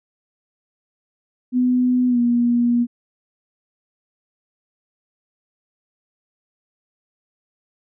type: tone with pitch glide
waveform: sine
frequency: 250 to 239.4 Hz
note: B3 to A#3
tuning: +21 to +46 cents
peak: -14 dBFS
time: 1.52-2.87 s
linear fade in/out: 50 ms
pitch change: -75 cents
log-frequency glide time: 2.08-2.19 s
effects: none